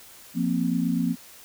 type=chord; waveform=sine; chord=F suspended fourth; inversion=none; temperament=equal; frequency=174.61 / 233.1 / 261.6 Hz; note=F3 / Bb3 / C4; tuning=0 / 0 / 0 cents; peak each=-26 dBFS; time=0.34-1.16 s; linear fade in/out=50 ms; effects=white hiss -48 dBFS RMS until 1.44 s